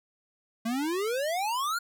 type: exponential sweep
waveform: square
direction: up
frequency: 220 to 1456 Hz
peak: -28 dBFS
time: 0.65-1.79 s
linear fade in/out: 10 ms
effects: none